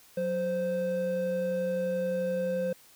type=tone pair together; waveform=triangle; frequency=183.6 / 519.3 Hz; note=F#3 / C5; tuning=-13 / -13 cents; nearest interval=octave + tritone; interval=1800 cents; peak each=-32 / -26 dBFS; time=0.17-2.73 s; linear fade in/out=5 ms; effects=white hiss -57 dBFS RMS until 2.95 s